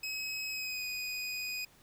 25% pulse tone with pitch glide, 2555 to 2489 Hz, D#7 to D#7, +45 to 0 cents, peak -32 dBFS, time 0.03-1.65 s, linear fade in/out 5 ms, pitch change -45 cents, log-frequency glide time 0.49-0.86 s, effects pink hiss -62 dBFS RMS until 1.82 s

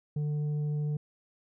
triangle tone with tanh clipping, 148.9 Hz, D3, 24 cents sharp, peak -29 dBFS, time 0.16-0.97 s, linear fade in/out 5 ms, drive 9 dB, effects none

